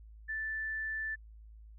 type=tone; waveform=sine; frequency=1760 Hz; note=A6; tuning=in tune; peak=-34 dBFS; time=0.28-1.16 s; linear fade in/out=20 ms; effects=added 54 Hz sine -50 dBFS peak until 1.78 s